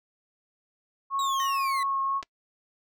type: tone with vibrato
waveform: sine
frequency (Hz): 1091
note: C#6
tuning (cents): -28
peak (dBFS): -25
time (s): 1.1-2.22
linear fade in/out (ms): 50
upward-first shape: triangle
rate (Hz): 3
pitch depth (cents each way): 15
type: exponential sweep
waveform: 30% pulse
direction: down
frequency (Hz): 3903 to 1969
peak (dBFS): -30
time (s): 1.19-1.83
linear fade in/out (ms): 2
type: tone with exponential decay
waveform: sawtooth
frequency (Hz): 1856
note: A#6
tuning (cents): -8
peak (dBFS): -31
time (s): 1.4-1.81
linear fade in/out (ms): 0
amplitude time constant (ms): 89
type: clicks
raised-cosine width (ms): 0.2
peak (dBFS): -22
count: 2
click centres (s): 2.227 / 2.23
effects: noise-tail reverb RT60 0.1 s tail -24 dB re dry